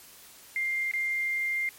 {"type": "tone with dropouts", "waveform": "sine", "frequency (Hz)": 2100, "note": "C7", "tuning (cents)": 6, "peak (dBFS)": -26, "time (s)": [0.56, 1.69], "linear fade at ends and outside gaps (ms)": 1, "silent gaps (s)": [0.913, 0.936], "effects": ["white hiss -51 dBFS RMS until 1.78 s", "MP3 64 kbps"]}